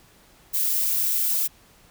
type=noise; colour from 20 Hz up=violet; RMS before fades=-23 dBFS; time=0.53-1.48 s; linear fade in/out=20 ms; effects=pink hiss -55 dBFS RMS until 1.9 s